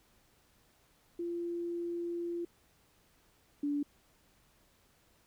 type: tone pair in turn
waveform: sine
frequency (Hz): 343.8 / 289.1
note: F4 / D4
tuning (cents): -27 / -27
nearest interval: minor third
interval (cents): 300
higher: first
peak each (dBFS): -34 / -30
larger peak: second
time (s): 1.19-2.45 / 3.63-3.83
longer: first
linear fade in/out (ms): 5
effects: pink hiss -68 dBFS RMS until 5.26 s